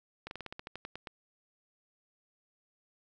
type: slowing click train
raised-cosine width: 0.3 ms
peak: -25 dBFS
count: 12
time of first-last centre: 0.27-1.072 s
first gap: 41 ms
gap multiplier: 1.11
effects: none

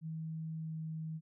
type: tone with pitch glide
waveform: sine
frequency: 160 to 158.99 Hz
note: D#3 to D#3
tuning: +49 to +38 cents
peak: -38 dBFS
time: 0.01-1.21 s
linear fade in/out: 50 ms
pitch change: -11 cents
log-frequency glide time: 0.57-0.75 s
effects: none

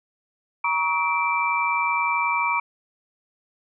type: tone cluster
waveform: sine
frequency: 948 / 1120 / 1271 / 2339 Hz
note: A#5 / C#6 / D#6 / D7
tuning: +29 / +18 / +36 / -8 cents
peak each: -24 / -26 / -32 / -24 dBFS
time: 0.64-2.6 s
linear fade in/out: 5 ms
effects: none

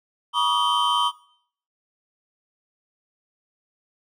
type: tone cluster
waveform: triangle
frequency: 965 / 1132 / 1237 / 3095 Hz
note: B5 / C#6 / D#6 / G7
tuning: -40 / +36 / -10 / -23 cents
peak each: -21 / -22 / -24 / -22 dBFS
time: 0.33-1.12 s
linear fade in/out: 50 ms
effects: noise-tail reverb RT60 0.6 s tail -19 dB re dry

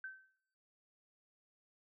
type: tone with exponential decay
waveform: sine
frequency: 1542 Hz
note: G6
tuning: 29 cents flat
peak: -40 dBFS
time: 0.04-0.37 s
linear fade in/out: 2 ms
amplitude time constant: 71 ms
effects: noise-tail reverb RT60 0.9 s tail -26 dB re dry

